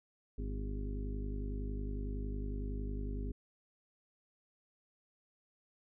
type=harmonic tone with a mistuned harmonic; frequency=50.9 Hz; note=G#1; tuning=34 cents flat; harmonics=1 / 2 / 3 / 4 / 5 / 6 / 7 / 8; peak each=-37 / -46 / -51 / -50 / -46 / -54 / -57 / -50 dBFS; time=0.38-3.32 s; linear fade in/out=5 ms; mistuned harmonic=6; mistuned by=+51 cents; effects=none